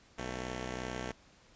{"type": "tone pair together", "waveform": "5% pulse", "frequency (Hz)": [62.6, 223.4], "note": ["B1", "A3"], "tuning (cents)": [24, 27], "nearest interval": "octave + minor seventh", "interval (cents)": 2203, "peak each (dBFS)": [-27, -32], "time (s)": [0.18, 1.12], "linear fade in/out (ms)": 5, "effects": ["pink hiss -62 dBFS RMS until 1.55 s", "resampled to 16000 Hz"]}